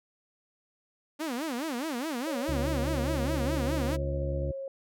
sawtooth tone with vibrato, 277.2 Hz, C#4, in tune, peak -27 dBFS, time 1.19-3.97 s, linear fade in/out 20 ms, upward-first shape sine, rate 4.8 Hz, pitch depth 290 cents each way
sine tone with pitch glide, 554.4 to 542.4 Hz, C#5 to C#5, 0 to -38 cents, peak -34 dBFS, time 2.27-4.68 s, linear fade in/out 2 ms, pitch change -38 cents, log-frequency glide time 2.48-3.77 s
harmonic tone, 69.6 Hz, C#2, 8 cents sharp, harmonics 1 / 2 / 3 / 4 / 5 / 7 / 8 / 9, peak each -31 / -34 / -48 / -43 / -40 / -51 / -51 / -48 dBFS, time 2.48-4.52 s, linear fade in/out 10 ms
effects none

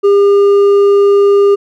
sine tone with hard clipping, 402 Hz, G4, 44 cents sharp, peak -6 dBFS, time 0.03-1.56 s, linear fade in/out 20 ms, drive 4 dB, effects none

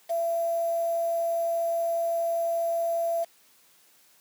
sine tone with quantisation, 673 Hz, E5, 36 cents sharp, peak -24 dBFS, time 0.09-3.25 s, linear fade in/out 20 ms, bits 7, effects white hiss -60 dBFS RMS until 4.2 s + high-pass 150 Hz 12 dB/octave

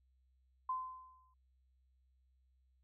sine tone with exponential decay, 1030 Hz, C6, 28 cents flat, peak -33 dBFS, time 0.69-1.34 s, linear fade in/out 5 ms, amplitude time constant 140 ms, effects added 64 Hz sine -70 dBFS peak until 2.83 s

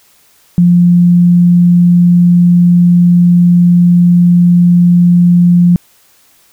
sine tone, 175.1 Hz, F3, 5 cents sharp, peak -3 dBFS, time 0.58-5.76 s, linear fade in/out 0 ms, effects white hiss -48 dBFS RMS until 6.52 s

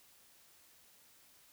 silence, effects white hiss -64 dBFS RMS until 1.52 s

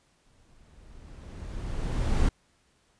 brown noise with exponential growth, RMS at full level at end -22 dBFS, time 0.26-2.29 s, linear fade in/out 5 ms, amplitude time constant 440 ms, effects pink hiss -67 dBFS RMS until 2.99 s + resampled to 22050 Hz

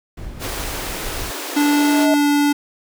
brown noise with tremolo, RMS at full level -29 dBFS, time 0.17-1.31 s, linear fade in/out 5 ms, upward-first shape triangle, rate 4.9 Hz, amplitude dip 25%
pink high-pass noise, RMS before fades -28 dBFS, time 0.39-2.08 s, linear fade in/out 50 ms, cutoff 270 Hz, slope 96 dB/octave
sine tone with exponential growth, 635 Hz, D#5, 35 cents sharp, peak -15 dBFS, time 1.49-2.14 s, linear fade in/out 0 ms, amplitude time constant 140 ms
square tone with pitch glide, 291.5 to 289.7 Hz, D4 to D4, -13 to -24 cents, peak -14 dBFS, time 1.56-2.53 s, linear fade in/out 10 ms, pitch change -11 cents, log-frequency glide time 2.06-2.27 s
effects none

